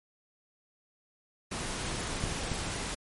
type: noise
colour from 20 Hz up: pink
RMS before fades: -35 dBFS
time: 1.51-2.95 s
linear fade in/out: 10 ms
type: clicks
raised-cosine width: 5 ms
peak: -19 / -26 / -21 dBFS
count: 3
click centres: 2.239 / 2.324 / 2.517 s
effects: MP3 48 kbps